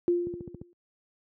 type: tone with exponential decay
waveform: sine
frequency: 349.2 Hz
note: F4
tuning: in tune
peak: -19 dBFS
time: 0.08-0.73 s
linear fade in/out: 0 ms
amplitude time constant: 140 ms
type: click train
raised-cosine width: 3 ms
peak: -26 dBFS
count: 6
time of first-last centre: 0.27-0.615 s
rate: 14.5 Hz
effects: high-pass 80 Hz 12 dB/octave